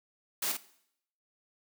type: noise with echo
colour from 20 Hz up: white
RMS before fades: -32 dBFS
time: 0.42-0.52 s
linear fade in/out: 5 ms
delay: 50 ms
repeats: 1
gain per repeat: -5 dB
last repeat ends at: 0.57 s
effects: noise-tail reverb RT60 0.7 s tail -18 dB re dry + high-pass 200 Hz 12 dB/octave